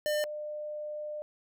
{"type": "tone pair in turn", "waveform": ["square", "sine"], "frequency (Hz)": [601, 601], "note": ["D5", "D5"], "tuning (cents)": [40, 40], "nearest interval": "unison", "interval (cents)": 0, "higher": "neither", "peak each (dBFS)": [-28, -35], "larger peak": "first", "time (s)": [[0.06, 0.24], [0.24, 1.22]], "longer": "second", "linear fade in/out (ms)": 0, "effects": []}